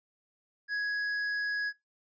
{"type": "tone with tanh clipping", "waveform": "sine", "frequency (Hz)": 1668, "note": "G#6", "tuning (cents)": 7, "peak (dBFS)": -31, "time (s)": [0.68, 1.73], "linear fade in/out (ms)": 50, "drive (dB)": 9, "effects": ["noise-tail reverb RT60 0.2 s tail -21 dB re dry", "resampled to 16000 Hz"]}